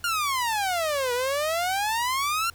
sawtooth exponential two-way sweep, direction down then up, 1436 to 479.4 to 1394 Hz, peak -20 dBFS, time 0.04-2.5 s, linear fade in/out 2 ms, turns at 1.13 s, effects added 86 Hz sine -51 dBFS peak until 2.54 s + pink hiss -55 dBFS RMS until 2.54 s

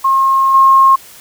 sine tone with level steps, 1074 Hz, C6, 45 cents sharp, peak -8 / -4 dBFS, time 0.04-0.96 s, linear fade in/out 10 ms, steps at 0.54 s, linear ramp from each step 5 ms, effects white hiss -38 dBFS RMS until 1.2 s

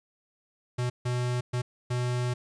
square tone bursts at uneven times, 123.47 Hz, B2, in tune, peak -27 dBFS, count 4, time 0.78-0.9 / 1.05-1.41 / 1.53-1.62 / 1.9-2.34 s, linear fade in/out 10 ms, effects resampled to 22050 Hz + 11-bit

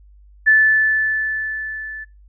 sine tone with level ramp, 1747 Hz, A6, 13 cents flat, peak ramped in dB -8 to -29 dBFS, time 0.46-2.05 s, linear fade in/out 20 ms, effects noise-tail reverb RT60 0.2 s tail -17 dB re dry + added 50 Hz sine -44 dBFS peak until 2.28 s

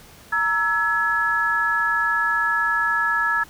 sine tone cluster, 931 / 1320 / 1695 Hz, A#5 / E6 / G#6, -2 / +2 / +35 cents, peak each -27 / -23 / -20 dBFS, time 0.32-3.44 s, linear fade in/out 10 ms, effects pink hiss -47 dBFS RMS until 3.49 s

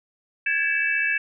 sine tone cluster, 1648 / 1723 / 2283 / 2640 Hz, G#6 / A6 / D7 / E7, -14 / -37 / -50 / +2 cents, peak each -25 / -28 / -28 / -24 dBFS, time 0.46-1.18 s, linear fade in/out 5 ms, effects none

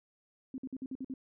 sine tone bursts, 262.3 Hz, C4, 4 cents sharp, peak -36 dBFS, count 7, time 0.54-1.139 s, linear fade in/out 2 ms, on 41 ms, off 52 ms, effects none

